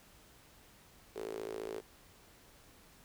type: tone with high-pass filter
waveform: sawtooth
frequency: 54.6 Hz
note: A1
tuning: 13 cents flat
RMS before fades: -42 dBFS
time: 1.15-1.81 s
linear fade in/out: 20 ms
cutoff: 410 Hz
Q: 7.6
effects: pink hiss -61 dBFS RMS until 3.04 s